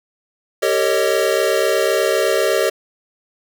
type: chord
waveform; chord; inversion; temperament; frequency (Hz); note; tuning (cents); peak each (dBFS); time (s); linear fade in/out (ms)
square; Eb dominant seventh; first; equal with one note detuned; 392 / 455.8 / 554.4 / 622.3; G4 / Bb4 / Db5 / Eb5; 0 / -39 / 0 / 0; -21; 0.62-2.7; 10
effects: none